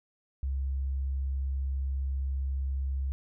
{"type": "tone", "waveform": "sine", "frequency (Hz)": 67.4, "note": "C#2", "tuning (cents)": -48, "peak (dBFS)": -28, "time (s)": [0.43, 3.12], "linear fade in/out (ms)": 0, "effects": []}